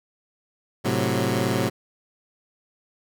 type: chord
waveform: 15% pulse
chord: F# diminished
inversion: first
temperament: equal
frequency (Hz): 110 / 130.81 / 185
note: A2 / C3 / F#3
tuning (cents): 0 / 0 / 0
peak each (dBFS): -19 / -19 / -20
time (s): 0.84-1.7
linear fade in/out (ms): 20
effects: none